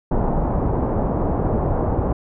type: low-pass noise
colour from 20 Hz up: pink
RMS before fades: -20 dBFS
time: 0.11-2.13 s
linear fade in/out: 5 ms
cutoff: 900 Hz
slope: 24 dB/octave
effects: none